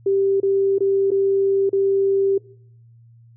sine tone with dropouts, 391.8 Hz, G4, 1 cent flat, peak -15 dBFS, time 0.06-2.38 s, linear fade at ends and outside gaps 5 ms, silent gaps 0.402-0.43 / 0.784-0.805 / 1.106-1.115 / 1.694-1.729 s, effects noise-tail reverb RT60 0.7 s tail -22 dB re dry + added 116 Hz sine -46 dBFS peak until 3.36 s

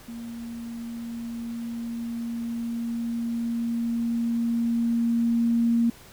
sine tone with level ramp, 233.1 Hz, A#3, in tune, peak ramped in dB -34 to -18 dBFS, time 0.08-5.9 s, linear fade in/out 5 ms, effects pink hiss -49 dBFS RMS until 6.12 s

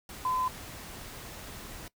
sine tone in noise, 1019 Hz, C6, 46 cents flat, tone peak -27 dBFS, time 0.25-0.48 s, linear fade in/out 2 ms, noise pink, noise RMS -44 dBFS, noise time 0.09-1.88 s, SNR +14 dB, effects noise-tail reverb RT60 0.1 s tail -20 dB re dry

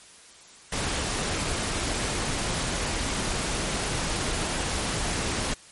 pink noise, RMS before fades -28 dBFS, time 0.72-5.54 s, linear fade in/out 5 ms, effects white hiss -50 dBFS RMS until 5.71 s + MP3 48 kbps

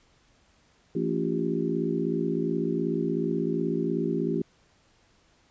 harmonic tone with a mistuned harmonic, 56.3 Hz, A1, 40 cents sharp, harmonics 3 / 4 / 5 / 6 / 7, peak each -31 / -31 / -31 / -31 / -31 dBFS, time 0.95-4.42 s, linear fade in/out 5 ms, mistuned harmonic 6, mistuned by +68 cents, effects pink hiss -63 dBFS RMS until 5.5 s + resampled to 16000 Hz

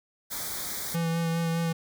white band-stop noise, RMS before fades -34 dBFS, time 0.3-0.96 s, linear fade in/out 20 ms, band 2300 to 3300 Hz, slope 96 dB/octave
square tone with vibrato, 166.3 Hz, E3, 16 cents sharp, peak -26 dBFS, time 0.94-1.73 s, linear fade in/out 10 ms, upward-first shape sine, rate 4.9 Hz, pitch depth 17 cents each way
effects none

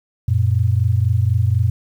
sine tone pair together, 92.5 / 116.54 Hz, F#2 / A#2, 0 / 0 cents, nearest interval major third, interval 400 cents, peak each -16 dBFS, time 0.28-1.7 s, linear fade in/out 5 ms, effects 8-bit

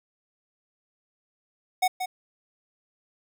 square tone with echo, 740 Hz, F#5, in tune, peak -20 dBFS, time 1.82-1.88 s, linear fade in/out 10 ms, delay 180 ms, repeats 1, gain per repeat -8 dB, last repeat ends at 2.06 s, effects none

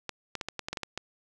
clicks, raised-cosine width 0.2 ms, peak -16 dBFS, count 10, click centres 0.093 / 0.353 / 0.412 / 0.486 / 0.593 / 0.685 / 0.73 / 0.772 / 0.833 / 0.976 s, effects none

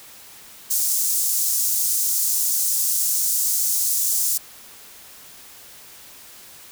pink high-pass noise, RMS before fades -21 dBFS, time 0.7-4.38 s, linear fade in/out 10 ms, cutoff 6400 Hz, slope 24 dB/octave, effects white hiss -44 dBFS RMS until 6.71 s

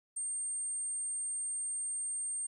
sine tone, 8680 Hz, C#9, 37 cents flat, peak -34 dBFS, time 0.16-2.47 s, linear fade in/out 10 ms, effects 12-bit

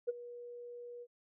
sine tone with ADSR envelope, 481.8 Hz, B4, 43 cents flat, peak -28 dBFS, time 0.07-1.07 s, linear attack 21 ms, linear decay 24 ms, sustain -17 dB, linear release 49 ms, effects tanh soft clip ceiling -25 dBFS

